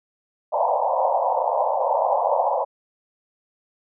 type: band-pass noise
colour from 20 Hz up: pink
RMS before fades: -21 dBFS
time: 0.52-2.65 s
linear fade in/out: 20 ms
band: 520 to 1000 Hz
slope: 96 dB/octave
effects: none